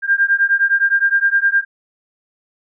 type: beating tone pair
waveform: sine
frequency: 1595 / 1604.7 Hz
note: G6 / G6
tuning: +30 / +40 cents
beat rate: 9.7 Hz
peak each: -15 dBFS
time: 0.02-1.65 s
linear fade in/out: 50 ms
effects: none